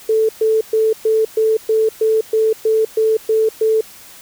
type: tone bursts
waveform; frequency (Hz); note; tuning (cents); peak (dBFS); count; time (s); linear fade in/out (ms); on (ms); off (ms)
sine; 440; A4; 0; -11; 12; 0.09-3.81; 5; 200; 120
effects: white hiss -40 dBFS RMS until 4.21 s